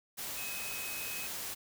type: tone in noise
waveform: sine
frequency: 2541 Hz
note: D#7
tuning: 36 cents sharp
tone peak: -42 dBFS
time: 0.36-1.28 s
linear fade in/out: 20 ms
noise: white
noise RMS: -40 dBFS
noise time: 0.17-1.55 s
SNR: -5 dB
effects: none